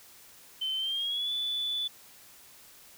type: tone with pitch glide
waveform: sine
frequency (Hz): 3077 to 3474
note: G7 to A7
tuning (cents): -33 to -23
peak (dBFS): -28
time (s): 0.61-1.88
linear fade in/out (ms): 10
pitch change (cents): +210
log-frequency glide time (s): 0.77-1.32
effects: tanh soft clip ceiling -24 dBFS + white hiss -54 dBFS RMS until 2.97 s